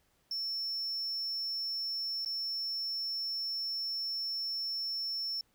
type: tone with dropouts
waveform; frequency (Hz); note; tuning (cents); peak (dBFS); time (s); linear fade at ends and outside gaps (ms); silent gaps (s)
triangle; 5400; E8; +41; -32; 0.31-5.41; 2; 2.249-2.259
effects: pink hiss -72 dBFS RMS until 5.54 s